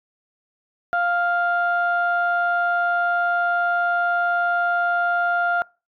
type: tone pair together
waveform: sine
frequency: 699.5 / 1399 Hz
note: F5 / F6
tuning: +3 / +3 cents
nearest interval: octave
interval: 1200 cents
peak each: -20 / -20 dBFS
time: 0.93-5.62 s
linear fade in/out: 0 ms
effects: noise-tail reverb RT60 0.3 s tail -24 dB re dry + tanh soft clip ceiling -12 dBFS